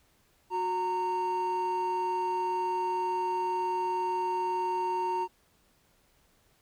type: tone pair together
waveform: triangle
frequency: 365.2 / 921 Hz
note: F#4 / A#5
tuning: -23 / -21 cents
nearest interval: octave + major third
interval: 1602 cents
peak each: -31 / -26 dBFS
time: 0.5-5.28 s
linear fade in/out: 50 ms
effects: tanh soft clip ceiling -20 dBFS + pink hiss -67 dBFS RMS until 6.61 s